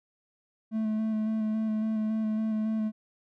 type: tone with vibrato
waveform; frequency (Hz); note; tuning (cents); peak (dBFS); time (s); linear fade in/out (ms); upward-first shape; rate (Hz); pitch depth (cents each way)
triangle; 218; A3; -16; -24; 0.71-2.92; 50; square; 3.6; 15
effects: none